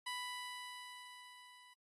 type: tone with level ramp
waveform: 15% pulse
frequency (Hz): 990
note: B5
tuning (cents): +4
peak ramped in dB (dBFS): -33 to -53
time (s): 0.06-1.74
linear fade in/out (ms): 10
effects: AAC 32 kbps